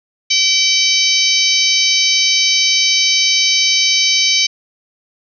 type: harmonic tone with a mistuned harmonic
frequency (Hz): 767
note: G5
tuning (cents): -38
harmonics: 3 / 4 / 5 / 6 / 7 / 8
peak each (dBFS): -18 / -18 / -18 / -18 / -18 / -18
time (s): 0.3-4.47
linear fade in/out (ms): 10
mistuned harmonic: 5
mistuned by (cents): +19
effects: none